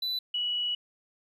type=tone pair in turn; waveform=triangle / sine; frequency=3984 / 2934 Hz; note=B7 / F#7; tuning=+14 / -15 cents; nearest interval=perfect fourth; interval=529 cents; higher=first; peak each=-27 dBFS; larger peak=neither; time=0.02-0.19 / 0.34-0.75 s; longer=second; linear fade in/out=5 ms; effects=resampled to 32000 Hz + 11-bit